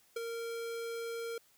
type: tone with ADSR envelope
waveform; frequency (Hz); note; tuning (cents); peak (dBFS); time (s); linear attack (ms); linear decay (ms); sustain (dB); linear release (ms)
square; 462.4; A#4; -14; -33; 0.16-1.38; 7; 14; -5; 3
effects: white hiss -67 dBFS RMS until 1.57 s